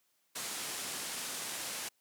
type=low-pass noise; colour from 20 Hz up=white; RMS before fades=-40 dBFS; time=0.35-1.89 s; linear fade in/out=10 ms; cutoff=11000 Hz; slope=24 dB/octave; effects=white hiss -75 dBFS RMS until 2 s + high-pass 150 Hz 12 dB/octave

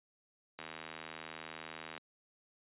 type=click train; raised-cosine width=0.3 ms; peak=-27 dBFS; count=112; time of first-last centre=0.59-1.978 s; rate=80 Hz; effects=high-pass 200 Hz 12 dB/octave + resampled to 8000 Hz

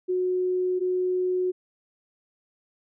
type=tone pair in turn; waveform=sine; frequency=365.9 / 365.9 Hz; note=F#4 / F#4; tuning=-19 / -19 cents; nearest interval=unison; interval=0 cents; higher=neither; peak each=-22 dBFS; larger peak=neither; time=0.08-0.8 / 0.8-1.52 s; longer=neither; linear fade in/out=20 ms; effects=none

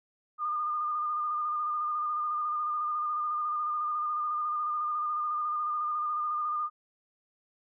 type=tone with vibrato; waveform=sine; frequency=1213 Hz; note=D#6; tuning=44 cents flat; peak=-28 dBFS; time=0.38-6.7 s; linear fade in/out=50 ms; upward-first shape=square; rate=14 Hz; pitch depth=22 cents each way; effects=none

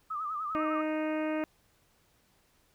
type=tone with vibrato; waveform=sine; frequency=1235 Hz; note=D#6; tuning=13 cents flat; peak=-32 dBFS; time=0.1-0.82 s; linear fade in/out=10 ms; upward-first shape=sine; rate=10 Hz; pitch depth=90 cents each way
type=harmonic tone; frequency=310 Hz; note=D#4; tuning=6 cents flat; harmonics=1 / 2 / 3 / 4 / 5 / 6 / 7 / 8 / 9; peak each=-31 / -34 / -43 / -44 / -45 / -47 / -47 / -47 / -53 dBFS; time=0.55-1.44 s; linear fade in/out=0 ms
effects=pink hiss -68 dBFS RMS until 2.74 s

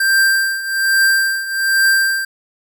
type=tone with tremolo; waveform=square; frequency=1578 Hz; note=G6; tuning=11 cents sharp; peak=-10 dBFS; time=0-2.25 s; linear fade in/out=5 ms; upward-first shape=triangle; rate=1.2 Hz; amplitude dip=80%; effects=none

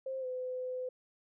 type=tone with pitch glide; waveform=sine; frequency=528 to 507.4 Hz; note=C5 to B4; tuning=+16 to +47 cents; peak=-35 dBFS; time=0.06-0.89 s; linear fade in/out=5 ms; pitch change=-69 cents; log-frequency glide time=0.2-0.26 s; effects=none

